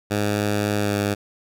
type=tone with pitch glide; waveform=10% pulse; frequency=103.6 to 101.94 Hz; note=G#2 to G#2; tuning=-4 to -32 cents; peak=-12 dBFS; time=0.1-1.15 s; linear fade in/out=20 ms; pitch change=-28 cents; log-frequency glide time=0.78-0.96 s; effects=none